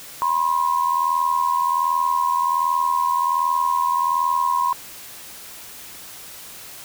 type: tone pair together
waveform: sine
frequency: 980 / 1061.3 Hz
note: B5 / C6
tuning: -14 / +24 cents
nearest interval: minor second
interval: 138 cents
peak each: -20 / -20 dBFS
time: 0.22-4.73 s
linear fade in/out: 0 ms
effects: white hiss -39 dBFS RMS until 6.84 s